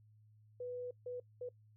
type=tone bursts at uneven times; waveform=sine; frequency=493.9 Hz; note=B4; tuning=in tune; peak=-40 dBFS; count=3; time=0.6-0.91 / 1.06-1.2 / 1.41-1.49 s; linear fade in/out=5 ms; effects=noise-tail reverb RT60 0.1 s tail -23 dB re dry + added 107 Hz sine -62 dBFS peak until 1.76 s